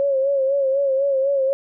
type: tone with vibrato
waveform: sine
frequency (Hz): 546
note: C#5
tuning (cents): -26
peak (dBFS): -16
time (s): 0-1.53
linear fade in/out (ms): 0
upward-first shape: sine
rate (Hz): 4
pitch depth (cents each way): 57
effects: none